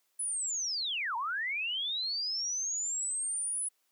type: linear two-way sweep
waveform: sine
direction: down then up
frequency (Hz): 10240 to 875 to 10240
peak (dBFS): -31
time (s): 0.19-3.69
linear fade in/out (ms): 10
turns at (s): 1.16
effects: white hiss -75 dBFS RMS until 3.91 s + high-pass 300 Hz 12 dB/octave